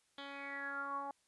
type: tone with low-pass filter sweep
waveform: 10% pulse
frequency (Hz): 279.5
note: C#4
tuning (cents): +14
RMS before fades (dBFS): -43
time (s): 0.18-1.11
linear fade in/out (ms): 2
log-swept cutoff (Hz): 3300 to 900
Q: 8.8
effects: white hiss -75 dBFS RMS until 1.27 s + resampled to 24000 Hz